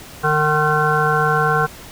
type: harmonic tone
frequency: 152.3 Hz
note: D#3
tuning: 37 cents flat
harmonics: 1 / 3 / 5 / 7 / 9 / 10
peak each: -21 / -21 / -21 / -21 / -21 / -21 dBFS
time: 0.23-1.67 s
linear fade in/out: 20 ms
effects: pink hiss -38 dBFS RMS until 1.91 s